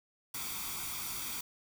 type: noise with comb filter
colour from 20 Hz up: white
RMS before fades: -39 dBFS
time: 0.34-1.41 s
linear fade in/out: 5 ms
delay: 0.86 ms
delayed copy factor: +0.65
effects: none